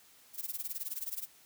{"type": "noise with tremolo", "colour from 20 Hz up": "violet", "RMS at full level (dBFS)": -36, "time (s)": [0.33, 1.28], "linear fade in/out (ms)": 50, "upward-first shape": "sine", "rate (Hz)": 19, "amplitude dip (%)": 90, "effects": ["white hiss -61 dBFS RMS until 1.45 s", "high-pass 60 Hz 12 dB/octave"]}